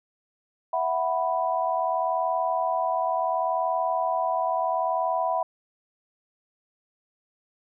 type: chord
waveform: sine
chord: E suspended second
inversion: none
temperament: equal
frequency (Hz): 659.3 / 740 / 987.8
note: E5 / F#5 / B5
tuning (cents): 0 / 0 / 0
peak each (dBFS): -27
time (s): 0.73-5.43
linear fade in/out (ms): 5
effects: none